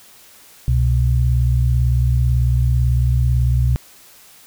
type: tone pair together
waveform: sine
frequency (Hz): 65.41 / 123.47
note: C2 / B2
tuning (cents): 0 / 0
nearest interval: major seventh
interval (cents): 1100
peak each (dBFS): -15 / -16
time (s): 0.68-3.76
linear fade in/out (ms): 0
effects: white hiss -46 dBFS RMS until 4.46 s